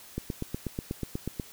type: click train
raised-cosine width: 3 ms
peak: -18 dBFS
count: 11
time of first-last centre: 0.18-1.398 s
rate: 8.21 Hz
effects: white hiss -50 dBFS RMS until 1.52 s